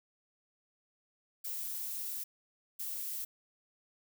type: noise bursts at uneven times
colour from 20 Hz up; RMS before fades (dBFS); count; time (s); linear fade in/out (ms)
violet; -39; 2; 1.44-2.24 / 2.79-3.25; 10
effects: none